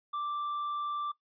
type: tone with tanh clipping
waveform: sine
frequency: 1174.7 Hz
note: D6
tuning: in tune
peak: -33 dBFS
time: 0.13-1.12 s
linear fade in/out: 10 ms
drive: 5 dB
effects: noise-tail reverb RT60 0.1 s tail -17 dB re dry + resampled to 11025 Hz